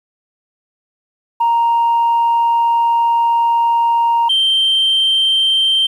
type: tone pair in turn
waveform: sine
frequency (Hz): 932.3 / 3136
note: A#5 / G7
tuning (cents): 0 / 0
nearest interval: octave + major sixth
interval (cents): 2100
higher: second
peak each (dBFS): -9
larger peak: neither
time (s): 1.4-4.29 / 4.29-5.87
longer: first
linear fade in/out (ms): 10
effects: tanh soft clip ceiling -8 dBFS + 8-bit